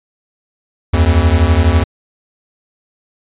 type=beating tone pair; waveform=square; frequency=76.2 / 88.2 Hz; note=D#2 / F2; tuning=-36 / +18 cents; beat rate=12 Hz; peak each=-12 dBFS; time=0.93-1.84 s; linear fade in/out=10 ms; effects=resampled to 8000 Hz

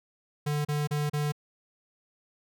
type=tone bursts; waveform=square; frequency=147.9 Hz; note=D3; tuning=13 cents sharp; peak=-27 dBFS; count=4; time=0.46-1.322 s; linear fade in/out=10 ms; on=190 ms; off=34 ms; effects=none

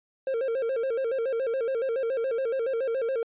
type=tone with vibrato; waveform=triangle; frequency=493.9 Hz; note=B4; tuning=in tune; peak=-23 dBFS; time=0.27-3.23 s; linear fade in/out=2 ms; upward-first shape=square; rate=7.1 Hz; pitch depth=130 cents each way; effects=resampled to 8000 Hz

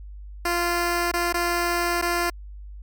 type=tone with dropouts; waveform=10% pulse; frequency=346.8 Hz; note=F4; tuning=12 cents flat; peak=-13 dBFS; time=0.45-2.3 s; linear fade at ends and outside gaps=5 ms; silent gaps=1.116-1.137 / 1.327-1.341 / 2.015-2.023 s; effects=added 50 Hz sine -36 dBFS peak until 2.82 s + MP3 96 kbps

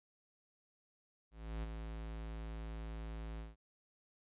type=tone with ADSR envelope; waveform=square; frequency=55 Hz; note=A1; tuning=in tune; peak=-38 dBFS; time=1.31-3.56 s; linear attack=320 ms; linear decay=23 ms; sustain=-5 dB; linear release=170 ms; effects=resampled to 8000 Hz

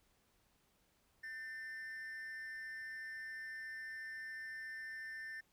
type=tone with amplitude modulation; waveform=triangle; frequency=1793 Hz; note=A6; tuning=32 cents sharp; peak=-40 dBFS; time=1.23-5.41 s; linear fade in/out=10 ms; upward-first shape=sine; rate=263 Hz; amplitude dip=55%; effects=pink hiss -75 dBFS RMS until 5.52 s

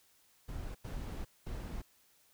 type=noise bursts at uneven times; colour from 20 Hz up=brown; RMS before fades=-41 dBFS; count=3; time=0.48-0.75 / 0.84-1.25 / 1.46-1.82 s; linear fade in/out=10 ms; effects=white hiss -68 dBFS RMS until 2.33 s

